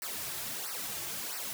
white noise with flanger, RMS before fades -38 dBFS, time 0.02-1.53 s, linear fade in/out 0 ms, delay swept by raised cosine 0.29 to 4.19 ms, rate 1.5 Hz, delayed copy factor -0.85, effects none

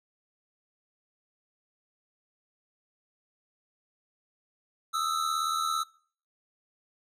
square tone pair together, 1244.5 / 1322.3 Hz, D#6 / E6, 0 / +5 cents, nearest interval minor second, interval 105 cents, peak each -33 / -29 dBFS, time 4.93-5.84 s, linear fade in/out 20 ms, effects noise-tail reverb RT60 0.5 s tail -24 dB re dry + low-pass 12000 Hz 12 dB/octave

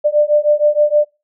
sine beating tone pair, 592 / 598.4 Hz, D5 / D5, +14 / +32 cents, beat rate 6.4 Hz, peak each -13 dBFS, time 0.04-1.05 s, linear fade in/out 20 ms, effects noise-tail reverb RT60 0.3 s tail -25 dB re dry

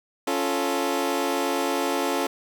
20% pulse chord, Db augmented, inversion none, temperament equal, 277.2 / 349.2 / 440 Hz, Db4 / F4 / A4, 0 / 0 / 0 cents, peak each -22 / -23 / -23 dBFS, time 0.27-2.27 s, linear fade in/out 5 ms, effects none

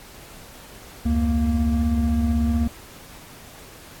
triangle tone cluster, 71.3 / 87.2 / 232.7 Hz, C#2 / F2 / A#3, +49 / -2 / -3 cents, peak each -19 / -28 / -19 dBFS, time 1.05-2.68 s, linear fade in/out 10 ms, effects pink hiss -44 dBFS RMS until 4 s + AAC 64 kbps

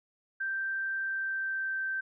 sine tone with pitch glide, 1568 to 1557.2 Hz, G6 to G6, 0 to -12 cents, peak -30 dBFS, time 0.4-2.01 s, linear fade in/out 10 ms, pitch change -12 cents, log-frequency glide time 1-1.82 s, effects none

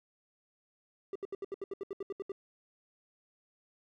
triangle tone bursts, 393.3 Hz, G4, 6 cents sharp, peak -33 dBFS, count 13, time 1.13-2.319 s, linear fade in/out 2 ms, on 25 ms, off 72 ms, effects none

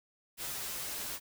white noise with comb filter, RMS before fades -39 dBFS, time 0.37-1.2 s, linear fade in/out 50 ms, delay 11 ms, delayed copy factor -0.7, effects none

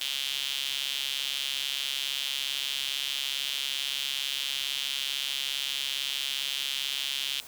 sawtooth tone with high-pass filter, 137.7 Hz, C#3, 11 cents flat, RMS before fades -32 dBFS, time 0.01-7.4 s, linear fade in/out 0 ms, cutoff 3200 Hz, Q 4.6, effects white hiss -47 dBFS RMS until 7.47 s

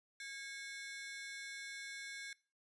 sawtooth ring-modulated tone, 1911 Hz, A#6, 43 cents sharp, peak -39 dBFS, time 0.2-2.33 s, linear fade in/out 2 ms, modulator 280 Hz, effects noise-tail reverb RT60 0.4 s tail -22 dB re dry + resampled to 22050 Hz

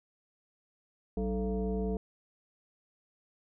sine tone with frequency modulation, 191.7 Hz, G3, 38 cents flat, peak -29 dBFS, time 1.17-1.97 s, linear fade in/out 2 ms, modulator 247 Hz, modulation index 1.3, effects none

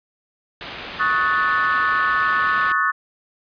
white low-pass noise, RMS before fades -34 dBFS, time 0.61-2.72 s, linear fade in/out 0 ms, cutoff 3500 Hz, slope 24 dB/octave
sine chord, D# half-diminished seventh, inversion third, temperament equal with one note detuned, 1108.7 / 1264.8 / 1480 / 1760 Hz, C#6 / D#6 / F#6 / A6, 0 / +28 / 0 / 0 cents, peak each -22 dBFS, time 0.99-2.92 s, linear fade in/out 20 ms
effects resampled to 11025 Hz

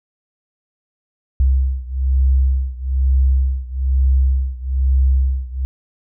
sine beating tone pair, 65.41 / 66.51 Hz, C2 / C2, 0 / +29 cents, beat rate 1.1 Hz, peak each -15 / -17 dBFS, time 1.4-5.65 s, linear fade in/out 0 ms, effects none

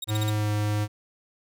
sawtooth tone bursts, 3755 Hz, A#7, 12 cents sharp, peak -27 dBFS, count 5, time 0.02-0.299 s, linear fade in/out 5 ms, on 23 ms, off 41 ms
square tone with pitch glide, 106.9 to 105 Hz, A2 to G#2, -49 to +19 cents, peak -24 dBFS, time 0.07-0.88 s, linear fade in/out 50 ms, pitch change -32 cents, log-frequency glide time 0.26-0.5 s
effects none

